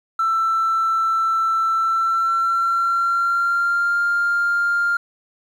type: tone with pitch glide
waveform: triangle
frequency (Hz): 1333 to 1399.3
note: E6 to F6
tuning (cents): +19 to +3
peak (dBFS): -13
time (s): 0.19-4.97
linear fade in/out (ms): 5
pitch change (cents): +84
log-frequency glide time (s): 1.75-3.99
effects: tanh soft clip ceiling -13 dBFS + 9-bit